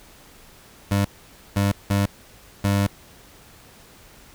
25% pulse tone bursts at uneven times, 100 Hz, G2, 35 cents sharp, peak -14 dBFS, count 4, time 0.91-1.05 / 1.56-1.72 / 1.9-2.06 / 2.64-2.87 s, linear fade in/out 5 ms, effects pink hiss -49 dBFS RMS until 4.34 s

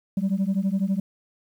sine beating tone pair, 188 / 200 Hz, F#3 / G3, +28 / +35 cents, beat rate 12 Hz, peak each -22 dBFS, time 0.17-1 s, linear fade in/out 5 ms, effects tanh soft clip ceiling -18 dBFS + 9-bit

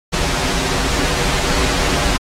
pink noise with comb filter, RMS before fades -17 dBFS, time 0.12-2.18 s, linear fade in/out 20 ms, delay 9.2 ms, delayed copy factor -0.9, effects low-pass 7000 Hz 12 dB/octave + AAC 48 kbps

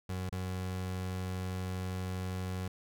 30% pulse tone with dropouts, 92.5 Hz, F#2, in tune, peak -32 dBFS, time 0.09-2.68 s, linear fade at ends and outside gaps 5 ms, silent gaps 0.295-0.324 s, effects none

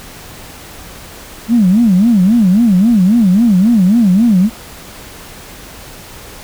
sine tone with vibrato, 207.7 Hz, G#3, in tune, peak -5 dBFS, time 1.48-4.5 s, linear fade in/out 50 ms, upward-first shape sine, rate 3.7 Hz, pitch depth 260 cents each way, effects tanh soft clip ceiling -1 dBFS + pink hiss -33 dBFS RMS until 6.43 s

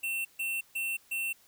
square tone bursts, 2700 Hz, E7, 41 cents sharp, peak -31 dBFS, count 4, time 0.03-1.33 s, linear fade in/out 10 ms, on 220 ms, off 140 ms, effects white hiss -62 dBFS RMS until 1.47 s

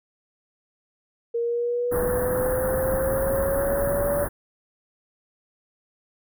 sine linear sweep, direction up, 466.2 to 577 Hz, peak -22 dBFS, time 1.34-4.25 s, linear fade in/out 10 ms
pink band-stop noise, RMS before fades -28 dBFS, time 1.91-4.29 s, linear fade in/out 20 ms, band 1800 to 9500 Hz, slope 96 dB/octave
effects none

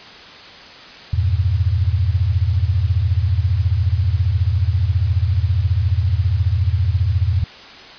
sine chord, E diminished, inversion none, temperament equal with one note detuned, 83.41 / 98 / 116.54 Hz, E2 / G2 / Bb2, +21 / 0 / 0 cents, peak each -17 / -18 / -22 dBFS, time 1.13-7.44 s, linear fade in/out 5 ms, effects white hiss -38 dBFS RMS until 7.98 s + resampled to 11025 Hz

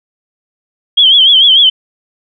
sine tone with vibrato, 3218 Hz, G7, 45 cents sharp, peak -3 dBFS, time 0.97-1.7 s, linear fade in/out 10 ms, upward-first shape triangle, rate 6.7 Hz, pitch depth 120 cents each way, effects none

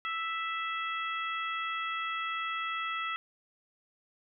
harmonic tone, 659.3 Hz, E5, in tune, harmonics 2 / 3 / 4 / 5, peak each -34 / -38 / -40 / -42 dBFS, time 0.05-3.16 s, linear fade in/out 0 ms, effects none

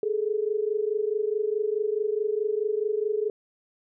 sine tone pair together, 414.9 / 439.6 Hz, G#4 / A4, -2 / -2 cents, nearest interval minor second, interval 100 cents, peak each -26 / -27 dBFS, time 0.03-3.3 s, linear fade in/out 2 ms, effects none

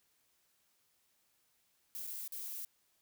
violet noise with dropouts, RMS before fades -43 dBFS, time 1.95-2.65 s, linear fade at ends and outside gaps 0 ms, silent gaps 2.068-2.074 / 2.277-2.322 s, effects white hiss -75 dBFS RMS until 3.01 s

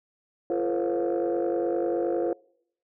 sine tone cluster, 343.2 / 434.3 / 487.2 / 537 / 711 Hz, F4 / A4 / B4 / C5 / F5, -30 / -23 / -24 / +45 / +31 cents, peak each -26 / -32 / -29 / -29 / -34 dBFS, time 0.5-2.33 s, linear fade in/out 2 ms, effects noise-tail reverb RT60 0.7 s tail -26 dB re dry + tanh soft clip ceiling -18 dBFS

